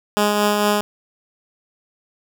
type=tone with tremolo; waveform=10% pulse; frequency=207.7 Hz; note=G#3; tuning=in tune; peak=-6 dBFS; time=0.17-0.81 s; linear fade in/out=0 ms; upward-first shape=triangle; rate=4.4 Hz; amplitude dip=35%; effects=none